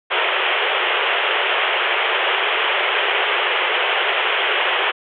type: band-pass noise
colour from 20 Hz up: white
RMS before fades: -19 dBFS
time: 0.1-4.92 s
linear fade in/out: 20 ms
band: 360 to 3300 Hz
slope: 96 dB/octave
effects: none

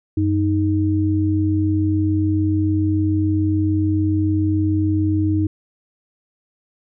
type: tone pair together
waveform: sine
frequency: 95 / 311.9 Hz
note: F#2 / D#4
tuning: +46 / +4 cents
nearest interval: octave + major sixth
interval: 2058 cents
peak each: -18 dBFS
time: 0.17-5.47 s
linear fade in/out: 5 ms
effects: none

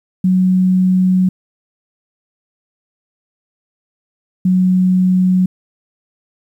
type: tone pair in turn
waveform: sine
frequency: 185 / 184.23 Hz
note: F#3 / F#3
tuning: 0 / -7 cents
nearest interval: unison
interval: 7 cents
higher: first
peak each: -9 dBFS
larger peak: neither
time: 0.24-1.29 / 4.45-5.46 s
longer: first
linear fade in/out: 5 ms
effects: 8-bit

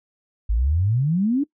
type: exponential sweep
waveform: sine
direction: up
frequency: 49.77 to 299.6 Hz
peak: -17 dBFS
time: 0.49-1.44 s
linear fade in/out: 10 ms
effects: noise-tail reverb RT60 0.1 s tail -21 dB re dry

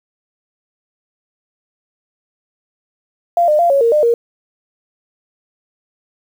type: tone with pitch steps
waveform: sine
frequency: 690 / 604 / 690 / 555 / 464 / 602 / 468.9 Hz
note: F5 / D5 / F5 / C#5 / A#4 / D5 / A#4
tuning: -21 / +48 / -21 / +2 / -8 / +43 / +10 cents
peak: -9 dBFS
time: 3.37-4.14 s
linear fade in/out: 2 ms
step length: 110 ms
effects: 7-bit

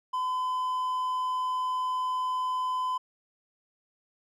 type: tone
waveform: triangle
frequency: 1015 Hz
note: B5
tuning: 47 cents sharp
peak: -25 dBFS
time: 0.13-2.98 s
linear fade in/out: 10 ms
effects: none

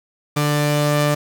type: tone pair together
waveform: sawtooth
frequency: 147.56 / 591 Hz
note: D3 / D5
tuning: +9 / +11 cents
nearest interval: 2 octaves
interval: 2402 cents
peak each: -13 / -18 dBFS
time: 0.36-1.15 s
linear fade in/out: 10 ms
effects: none

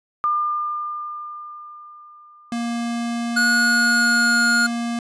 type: tone with exponential decay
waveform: sine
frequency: 1202 Hz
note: D6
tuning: 40 cents sharp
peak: -16 dBFS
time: 0.24-3.19 s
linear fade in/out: 0 ms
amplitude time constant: 640 ms
type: tone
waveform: square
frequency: 235 Hz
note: A#3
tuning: 14 cents sharp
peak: -23 dBFS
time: 2.52-4.99 s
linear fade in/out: 2 ms
type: tone with pitch glide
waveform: square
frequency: 1452 to 1428.7 Hz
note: F#6 to F6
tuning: -33 to +39 cents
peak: -16 dBFS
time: 3.36-4.67 s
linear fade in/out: 10 ms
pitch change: -28 cents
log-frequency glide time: 3.49-4.45 s
effects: resampled to 22050 Hz

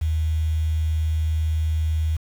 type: tone with quantisation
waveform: sine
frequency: 79 Hz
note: D#2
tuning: 27 cents sharp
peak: -19 dBFS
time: 0.01-2.17 s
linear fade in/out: 10 ms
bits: 7
effects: none

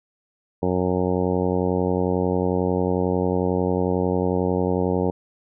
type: harmonic tone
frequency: 91.1 Hz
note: F#2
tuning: 26 cents flat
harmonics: 1 / 2 / 3 / 4 / 5 / 6 / 7 / 8 / 9 / 10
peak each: -28 / -25 / -27 / -27 / -25 / -29 / -36 / -36 / -33 / -36 dBFS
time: 0.62-5.11 s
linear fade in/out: 10 ms
effects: none

